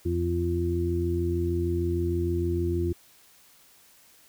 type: harmonic tone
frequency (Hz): 86.5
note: F2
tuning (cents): -16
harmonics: 1 / 2 / 3 / 4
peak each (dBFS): -27 / -35 / -37 / -27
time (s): 0.05-2.93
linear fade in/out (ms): 10
effects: white hiss -57 dBFS RMS until 4.28 s